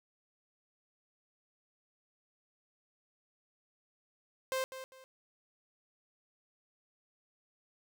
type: tone with echo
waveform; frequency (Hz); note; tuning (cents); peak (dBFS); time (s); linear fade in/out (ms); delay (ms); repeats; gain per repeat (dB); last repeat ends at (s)
sawtooth; 523.3; C5; 0; -28; 4.52-4.64; 0; 200; 2; -11; 5.04
effects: none